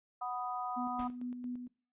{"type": "chord", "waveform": "sine", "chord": "B major", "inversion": "second", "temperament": "equal", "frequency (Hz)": [740, 987.8, 1244.5], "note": ["F#5", "B5", "D#6"], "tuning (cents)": [0, 0, 0], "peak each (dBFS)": [-38, -42, -40], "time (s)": [0.21, 1.08], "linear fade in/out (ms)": 10}
{"type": "tone with tremolo", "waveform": "sine", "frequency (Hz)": 246.9, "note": "B3", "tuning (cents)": 0, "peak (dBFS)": -36, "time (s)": [0.76, 1.68], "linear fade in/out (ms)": 20, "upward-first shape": "square", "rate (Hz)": 4.4, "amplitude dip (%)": 45}
{"type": "noise with exponential decay", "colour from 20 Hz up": "pink", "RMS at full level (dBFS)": -44, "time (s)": [0.99, 1.19], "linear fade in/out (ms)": 5, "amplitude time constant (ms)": 43}
{"effects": ["noise-tail reverb RT60 0.4 s tail -22 dB re dry", "resampled to 8000 Hz"]}